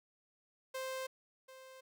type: tone with echo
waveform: sawtooth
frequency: 523.3 Hz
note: C5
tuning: in tune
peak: -35 dBFS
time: 0.74-1.07 s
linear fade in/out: 10 ms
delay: 740 ms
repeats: 1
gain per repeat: -14 dB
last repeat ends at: 1.81 s
effects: none